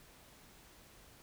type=silence; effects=pink hiss -60 dBFS RMS until 1.22 s